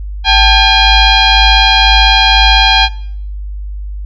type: tone with frequency modulation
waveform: sine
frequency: 1600 Hz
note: G6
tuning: 35 cents sharp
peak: -4 dBFS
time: 0.24-2.89 s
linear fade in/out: 50 ms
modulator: 826 Hz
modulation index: 3
effects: noise-tail reverb RT60 0.6 s tail -19 dB re dry + added 50 Hz sine -19 dBFS peak until 4.05 s